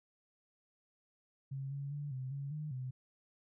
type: tone with pitch steps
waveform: sine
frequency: 135.9 / 140.1 / 145.2 / 130 / 139.7 / 151.8 / 128.6 Hz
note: C#3 / C#3 / D3 / C3 / C#3 / D#3 / C3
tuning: -34 / +19 / -19 / -11 / +14 / -42 / -30 cents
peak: -38 dBFS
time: 1.51-2.91 s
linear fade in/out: 10 ms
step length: 200 ms
effects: none